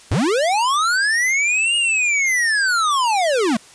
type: linear two-way sweep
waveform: square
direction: up then down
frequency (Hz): 69.8 to 2867 to 201.7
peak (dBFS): -16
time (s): 0.11-3.57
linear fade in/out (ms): 5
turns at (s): 1.76
effects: white hiss -45 dBFS RMS until 3.74 s + resampled to 22050 Hz